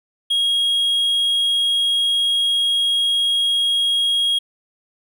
triangle tone, 3281 Hz, G#7, 22 cents flat, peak -14 dBFS, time 0.3-4.39 s, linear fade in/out 10 ms, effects none

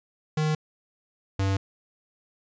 square tone pair in turn, 154.3 / 97.2 Hz, D#3 / G2, -14 / -14 cents, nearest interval minor sixth, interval 800 cents, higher first, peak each -23 dBFS, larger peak neither, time 0.37-0.55 / 1.39-1.57 s, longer neither, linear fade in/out 5 ms, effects resampled to 16000 Hz

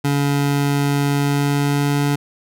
25% pulse tone with pitch glide, 142.1 to 143.34 Hz, C#3 to D3, +43 to -42 cents, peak -12 dBFS, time 0.04-2.16 s, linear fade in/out 10 ms, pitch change +15 cents, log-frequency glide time 1.12-2.01 s, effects none

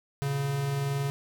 square tone pair together, 118.51 / 140 Hz, A#2 / C#3, +29 / +18 cents, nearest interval minor third, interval 289 cents, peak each -39 / -28 dBFS, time 0.22-1.1 s, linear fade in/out 0 ms, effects none

